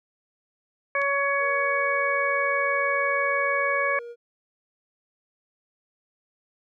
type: harmonic tone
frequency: 560 Hz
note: C#5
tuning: 18 cents sharp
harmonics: 1 / 2 / 3 / 4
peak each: -27 / -27 / -27 / -27 dBFS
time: 0.95-3.99 s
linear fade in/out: 2 ms
type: click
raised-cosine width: 0.2 ms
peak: -24 dBFS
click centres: 1.017 s
type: tone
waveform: triangle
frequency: 473.8 Hz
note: A#4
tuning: 28 cents sharp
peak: -34 dBFS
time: 1.38-4.16 s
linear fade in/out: 50 ms
effects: none